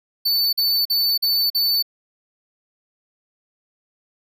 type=tone bursts; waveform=square; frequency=4506 Hz; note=C#8; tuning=28 cents sharp; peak=-17 dBFS; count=5; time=0.25-1.826 s; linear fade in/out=10 ms; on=280 ms; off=44 ms; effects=none